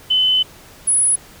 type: tone pair in turn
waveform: sine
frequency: 3029 / 10188 Hz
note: F#7 / D#9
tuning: +40 / +40 cents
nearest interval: octave + major sixth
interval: 2100 cents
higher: second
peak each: -12 dBFS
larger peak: neither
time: 0.1-0.43 / 0.87-1.16 s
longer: first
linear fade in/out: 10 ms
effects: pink hiss -43 dBFS RMS until 1.4 s